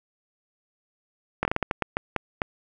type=slowing click train; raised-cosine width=0.5 ms; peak=-8 dBFS; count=11; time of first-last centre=1.43-2.418 s; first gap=21 ms; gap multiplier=1.32; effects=none